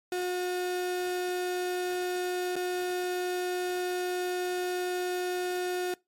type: tone with dropouts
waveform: 35% pulse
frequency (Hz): 361.1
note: F#4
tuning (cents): -42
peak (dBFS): -27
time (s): 0.12-5.94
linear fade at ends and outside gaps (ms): 2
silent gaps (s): 2.557-2.563
effects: noise-tail reverb RT60 0.2 s tail -23 dB re dry + MP3 64 kbps